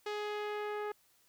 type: tone with low-pass filter sweep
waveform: sawtooth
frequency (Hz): 418.3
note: G#4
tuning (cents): +12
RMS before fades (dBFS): -38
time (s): 0.06-0.92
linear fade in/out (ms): 5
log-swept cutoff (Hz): 4500 to 1600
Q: 1
effects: white hiss -69 dBFS RMS until 1.28 s